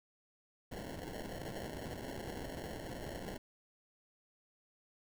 violet noise with sample-and-hold, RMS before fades -44 dBFS, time 0.71-3.38 s, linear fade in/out 10 ms, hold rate 1225 Hz, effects none

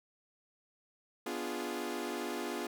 sawtooth chord, B diminished seventh, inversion none, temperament equal, 246.9 / 293.7 / 349.2 / 415.3 Hz, B3 / D4 / F4 / Ab4, 0 / 0 / 0 / 0 cents, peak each -38 / -39 / -36 / -38 dBFS, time 1.26-2.67 s, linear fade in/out 5 ms, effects none

